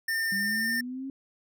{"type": "tone", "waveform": "square", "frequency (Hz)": 1806, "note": "A6", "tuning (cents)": 45, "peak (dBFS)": -27, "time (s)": [0.08, 0.81], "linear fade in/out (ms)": 5}
{"type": "linear sweep", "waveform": "sine", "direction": "up", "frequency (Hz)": [191.5, 273.2], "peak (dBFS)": -33, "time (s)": [0.32, 1.1], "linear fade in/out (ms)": 2}
{"effects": []}